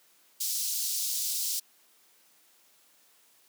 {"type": "high-pass noise", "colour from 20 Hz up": "pink", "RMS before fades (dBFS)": -31, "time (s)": [0.4, 1.6], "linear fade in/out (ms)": 10, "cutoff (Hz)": 4500, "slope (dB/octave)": 24, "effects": ["white hiss -63 dBFS RMS until 3.48 s", "high-pass 200 Hz 12 dB/octave"]}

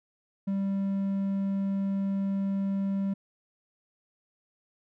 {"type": "tone", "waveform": "triangle", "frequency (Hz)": 196, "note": "G3", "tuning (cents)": 0, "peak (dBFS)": -24, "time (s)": [0.47, 3.14], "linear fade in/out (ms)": 10, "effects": []}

